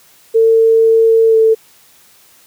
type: tone with pitch glide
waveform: sine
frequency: 450.6 to 444.4 Hz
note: A4 to A4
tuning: +41 to +17 cents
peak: -6 dBFS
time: 0.34-1.55 s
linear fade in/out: 20 ms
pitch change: -24 cents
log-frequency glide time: 1.27-1.36 s
effects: white hiss -47 dBFS RMS until 2.46 s + high-pass 60 Hz 12 dB/octave